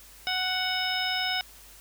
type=harmonic tone; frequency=741 Hz; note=F#5; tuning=2 cents sharp; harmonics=1 / 2 / 3 / 4 / 5 / 7; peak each=-33 / -33 / -33 / -33 / -33 / -33 dBFS; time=0.27-1.41 s; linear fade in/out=0 ms; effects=added 50 Hz sine -55 dBFS peak until 1.8 s + white hiss -51 dBFS RMS until 1.8 s